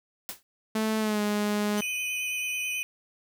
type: noise with exponential decay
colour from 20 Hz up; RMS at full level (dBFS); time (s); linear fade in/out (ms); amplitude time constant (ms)
white; -32; 0.29-0.43; 0; 29
type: tone with pitch glide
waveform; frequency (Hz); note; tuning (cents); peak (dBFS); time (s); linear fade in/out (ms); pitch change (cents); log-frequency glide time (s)
sawtooth; 218.6 to 208.1; A3 to G#3; -11 to +4; -21; 0.75-1.81; 5; -85; 0.99-1.21
type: tone with vibrato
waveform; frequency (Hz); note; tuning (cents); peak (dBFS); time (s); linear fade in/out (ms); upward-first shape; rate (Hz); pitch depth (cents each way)
15% pulse; 3000; F#7; +23; -28; 1.77-2.83; 10; triangle; 9.2; 31
type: tone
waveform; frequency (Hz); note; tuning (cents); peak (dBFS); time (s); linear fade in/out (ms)
sine; 2489; D#7; 0; -29; 1.82-2.83; 0
effects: none